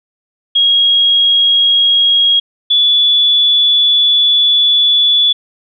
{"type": "tone pair in turn", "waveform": "sine", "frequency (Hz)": [3287, 3440], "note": ["G#7", "A7"], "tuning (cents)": [-19, -40], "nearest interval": "minor second", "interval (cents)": 79, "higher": "second", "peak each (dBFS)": -7, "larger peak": "neither", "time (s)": [[0.55, 2.4], [2.7, 5.33]], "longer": "second", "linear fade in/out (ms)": 10, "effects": []}